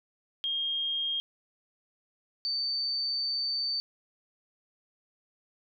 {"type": "tone pair in turn", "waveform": "sine", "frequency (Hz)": [3230, 4568], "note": ["G#7", "D8"], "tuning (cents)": [-49, -49], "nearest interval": "tritone", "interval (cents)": 600, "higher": "second", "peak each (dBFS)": -28, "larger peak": "neither", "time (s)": [[0.44, 1.2], [2.45, 3.8]], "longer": "second", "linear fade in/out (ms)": 0, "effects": []}